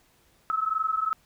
sine tone pair together, 1285 / 1307.5 Hz, E6 / E6, -45 / -15 cents, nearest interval unison, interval 30 cents, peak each -27 dBFS, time 0.5-1.13 s, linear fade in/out 0 ms, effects pink hiss -63 dBFS RMS until 1.25 s

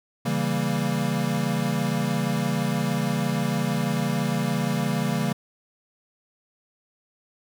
square chord, C# diminished seventh, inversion none, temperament equal, 138.59 / 164.81 / 196 / 233.1 Hz, C#3 / E3 / G3 / Bb3, 0 / 0 / 0 / 0 cents, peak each -29 dBFS, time 0.25-5.33 s, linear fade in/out 10 ms, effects none

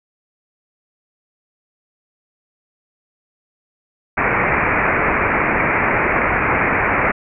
white low-pass noise, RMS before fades -17 dBFS, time 4.17-7.12 s, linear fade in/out 10 ms, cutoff 2400 Hz, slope 96 dB/octave, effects none

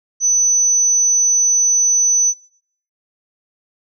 sine tone, 6000 Hz, F#8, 23 cents sharp, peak -11 dBFS, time 0.2-2.34 s, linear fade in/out 50 ms, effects noise-tail reverb RT60 0.6 s tail -21 dB re dry

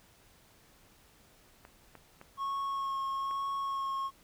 clicks, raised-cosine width 0.5 ms, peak -34 dBFS, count 4, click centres 1.651 / 1.953 / 2.214 / 3.311 s
triangle tone with vibrato, 1093 Hz, C#6, 25 cents flat, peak -30 dBFS, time 2.37-4.11 s, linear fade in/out 50 ms, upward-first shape sine, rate 1.1 Hz, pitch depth 14 cents each way
effects pink hiss -62 dBFS RMS until 4.23 s

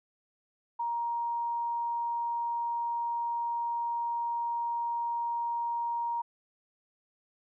sine tone, 940 Hz, A#5, 14 cents sharp, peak -29 dBFS, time 0.79-6.22 s, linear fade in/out 10 ms, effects none

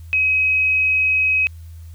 sine tone, 2540 Hz, D#7, 35 cents sharp, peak -14 dBFS, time 0.13-1.47 s, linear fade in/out 0 ms, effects added 82 Hz sine -34 dBFS peak until 1.94 s + white hiss -56 dBFS RMS until 1.94 s

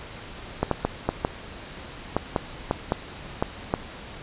clicks, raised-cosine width 1 ms, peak -7 dBFS, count 11, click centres 0.63 / 0.713 / 0.85 / 1.09 / 1.249 / 2.166 / 2.362 / 2.711 / 2.921 / 3.425 / 3.739 s, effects pink hiss -40 dBFS RMS until 4.22 s + resampled to 8000 Hz

